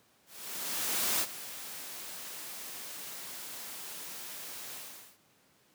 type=noise with ADSR envelope; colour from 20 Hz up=white; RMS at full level=-29 dBFS; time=0.26-5.18 s; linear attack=950 ms; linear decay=49 ms; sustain=-14 dB; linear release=440 ms; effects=pink hiss -66 dBFS RMS until 5.74 s + high-pass 150 Hz 12 dB/octave